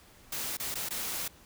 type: noise with dropouts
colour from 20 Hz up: white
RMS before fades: -35 dBFS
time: 0.32-1.28 s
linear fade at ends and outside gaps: 5 ms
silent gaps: 0.571-0.598 / 0.744-0.753 / 0.889-0.906 s
effects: pink hiss -57 dBFS RMS until 1.45 s

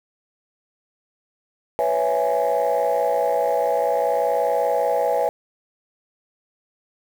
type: chord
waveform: sine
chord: C# minor seventh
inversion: third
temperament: equal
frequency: 493.9 / 554.4 / 659.3 / 830.6 Hz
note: B4 / C#5 / E5 / G#5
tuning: 0 / 0 / 0 / 0 cents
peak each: -22 dBFS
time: 1.79-5.29 s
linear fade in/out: 0 ms
effects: tanh soft clip ceiling -12 dBFS + 7-bit

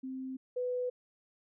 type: tone pair in turn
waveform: sine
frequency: 261.6 / 497.3 Hz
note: C4 / B4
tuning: 0 / +12 cents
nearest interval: major seventh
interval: 1112 cents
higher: second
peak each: -37 / -31 dBFS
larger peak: second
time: 0.03-0.37 / 0.56-0.9 s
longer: neither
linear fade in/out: 10 ms
effects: none

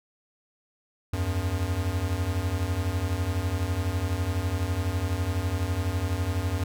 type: beating tone pair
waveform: square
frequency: 83 / 95 Hz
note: E2 / F#2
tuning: +12 / +46 cents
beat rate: 12 Hz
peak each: -30 / -28 dBFS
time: 1.13-6.64 s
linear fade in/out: 5 ms
effects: none

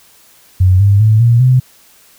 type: tone with pitch steps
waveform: sine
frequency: 92.5 / 100.29 / 108.74 / 117.9 / 127.83 Hz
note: F#2 / G2 / A2 / A#2 / C3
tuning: 0 / +40 / -20 / +20 / -40 cents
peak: -5 dBFS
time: 0.6-1.6 s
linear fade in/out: 10 ms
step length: 200 ms
effects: white hiss -46 dBFS RMS until 2.18 s

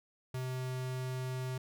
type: tone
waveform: square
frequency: 128.6 Hz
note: C3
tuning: 30 cents flat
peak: -36 dBFS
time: 0.34-1.58 s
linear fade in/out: 5 ms
effects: none

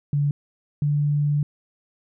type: tone pair in turn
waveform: sine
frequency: 144.2 / 146.38 Hz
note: D3 / D3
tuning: -31 / -5 cents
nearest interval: unison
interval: 26 cents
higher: second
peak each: -18 dBFS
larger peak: neither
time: 0.13-0.31 / 0.82-1.43 s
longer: second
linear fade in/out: 2 ms
effects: none

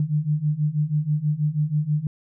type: beating tone pair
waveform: sine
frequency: 147.2 / 153.4 Hz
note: D3 / D#3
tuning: +4 / -24 cents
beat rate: 6.2 Hz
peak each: -24 / -22 dBFS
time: 0-2.07 s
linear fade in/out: 2 ms
effects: none

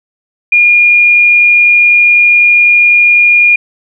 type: tone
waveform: sine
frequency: 2424 Hz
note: D#7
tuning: 46 cents flat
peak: -3 dBFS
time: 0.52-3.56 s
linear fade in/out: 5 ms
effects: none

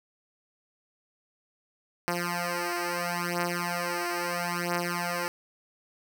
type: beating tone pair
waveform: 5% pulse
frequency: 174.1 / 174.85 Hz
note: F3 / F3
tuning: -5 / +2 cents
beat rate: 0.75 Hz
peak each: -20 dBFS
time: 2.08-5.28 s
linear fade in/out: 0 ms
effects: none

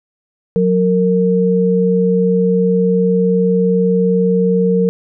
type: tone pair together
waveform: sine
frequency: 182.5 / 459.9 Hz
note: F#3 / A#4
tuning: -24 / -23 cents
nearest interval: octave + major third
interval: 1601 cents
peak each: -13 dBFS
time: 0.56-4.89 s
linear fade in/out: 0 ms
effects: none

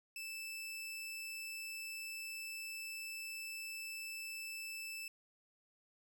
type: tone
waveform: sawtooth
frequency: 2637 Hz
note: E7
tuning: in tune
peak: -40 dBFS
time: 0.16-5.08 s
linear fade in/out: 2 ms
effects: none

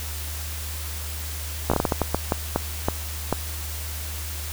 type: slowing click train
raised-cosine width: 1 ms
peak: -6 dBFS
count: 13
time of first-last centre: 1.7-3.327 s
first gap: 15 ms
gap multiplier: 1.36
effects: added 76 Hz sine -31 dBFS peak until 4.52 s + white hiss -35 dBFS RMS until 4.52 s

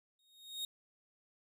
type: tone with exponential growth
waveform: 40% pulse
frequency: 3729 Hz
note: A#7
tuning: in tune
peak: -34 dBFS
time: 0.19-0.65 s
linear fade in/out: 2 ms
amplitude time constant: 100 ms
effects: none

